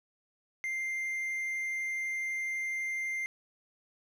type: tone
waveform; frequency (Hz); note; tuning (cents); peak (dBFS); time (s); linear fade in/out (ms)
triangle; 2096; C7; +2; -30; 0.64-3.26; 0
effects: none